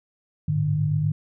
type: tone cluster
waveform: sine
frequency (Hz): 103.1 / 111.6 / 150.7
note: G#2 / A2 / D3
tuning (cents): -12 / +25 / +45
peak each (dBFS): -27 / -30 / -21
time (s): 0.48-1.12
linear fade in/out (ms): 5
effects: none